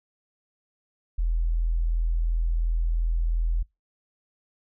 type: tone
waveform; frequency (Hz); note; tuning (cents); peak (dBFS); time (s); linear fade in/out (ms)
sine; 41.43; E1; +9; -21; 1.18-3.63; 10
effects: noise-tail reverb RT60 0.2 s tail -24 dB re dry